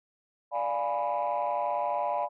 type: chord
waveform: sine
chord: D diminished seventh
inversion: none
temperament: equal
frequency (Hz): 587.3 / 698.5 / 830.6 / 987.8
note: D5 / F5 / Ab5 / Cb6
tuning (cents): 0 / 0 / 0 / 0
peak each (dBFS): -31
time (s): 0.51-2.29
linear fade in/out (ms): 50
effects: tanh soft clip ceiling -21 dBFS